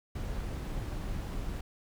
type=noise; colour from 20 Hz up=brown; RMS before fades=-36 dBFS; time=0.15-1.61 s; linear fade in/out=5 ms; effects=none